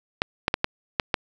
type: clicks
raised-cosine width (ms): 0.3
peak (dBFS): -4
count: 6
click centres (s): 0.219 / 0.481 / 0.541 / 0.644 / 0.998 / 1.142
effects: none